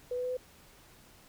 sine tone with pitch steps, 493.9 / 497.6 / 501.4 / 505.2 Hz, B4 / B4 / B4 / B4, 0 / +13 / +26 / +39 cents, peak -31 dBFS, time 0.11-0.37 s, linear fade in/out 5 ms, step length 65 ms, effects pink hiss -58 dBFS RMS until 1.28 s

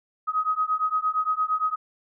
sine beating tone pair, 1257 / 1265.7 Hz, D#6 / D#6, +17 / +29 cents, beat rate 8.7 Hz, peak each -25 dBFS, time 0.27-1.76 s, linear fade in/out 20 ms, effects none

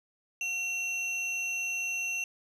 sine tone pair together, 2729 / 6176 Hz, F7 / G8, -41 / -27 cents, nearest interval octave + major second, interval 1414 cents, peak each -29 / -35 dBFS, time 0.41-2.24 s, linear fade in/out 2 ms, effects tanh soft clip ceiling -27 dBFS

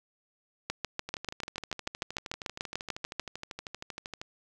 two click trains, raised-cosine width 0.2 ms, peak -21 / -14 dBFS, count 41 / 18, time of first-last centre 1.09-4.215 / 0.7-3.196 s, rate 12.8 / 6.81 Hz, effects none

